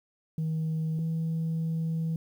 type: tone pair in turn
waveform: sine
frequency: 159 / 162.43 Hz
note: D#3 / E3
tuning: +38 / -25 cents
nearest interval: unison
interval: 37 cents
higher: second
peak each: -25 dBFS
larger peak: neither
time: 0.38-0.99 / 0.99-2.16 s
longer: second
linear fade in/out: 2 ms
effects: tanh soft clip ceiling -25 dBFS + 10-bit